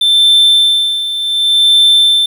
triangle tone with tremolo, 3550 Hz, A7, 15 cents sharp, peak -3 dBFS, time 0.01-2.26 s, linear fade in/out 5 ms, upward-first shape sine, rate 0.68 Hz, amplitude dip 70%, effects 7-bit

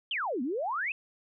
sine exponential two-way sweep, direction down then up, 3322 to 231.9 to 2696 Hz, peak -29 dBFS, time 0.11-0.92 s, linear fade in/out 2 ms, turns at 0.42 s, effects none

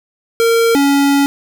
square tone pair in turn, 460.1 / 280.6 Hz, A#4 / C#4, -23 / +21 cents, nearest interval major sixth, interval 856 cents, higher first, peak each -10 dBFS, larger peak neither, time 0.4-0.75 / 0.75-1.26 s, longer second, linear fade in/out 0 ms, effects none

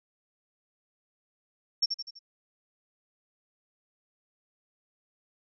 sine tone with echo, 5470 Hz, F8, 37 cents flat, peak -21 dBFS, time 1.82-1.86 s, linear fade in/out 10 ms, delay 83 ms, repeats 4, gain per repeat -6 dB, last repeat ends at 2.192 s, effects none

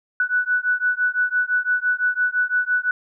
sine beating tone pair, 1480 / 1485.9 Hz, F#6 / F#6, 0 / +7 cents, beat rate 5.9 Hz, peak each -21 dBFS, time 0.2-2.91 s, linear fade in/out 2 ms, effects none

